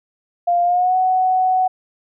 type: tone with pitch glide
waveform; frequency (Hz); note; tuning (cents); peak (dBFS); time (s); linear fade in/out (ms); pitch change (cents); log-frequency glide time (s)
sine; 698.5 to 744.3; F5 to F#5; 0 to +10; -13; 0.47-1.68; 10; +110; 0.63-0.96
effects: none